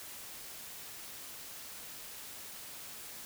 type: silence
effects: white hiss -47 dBFS RMS until 3.25 s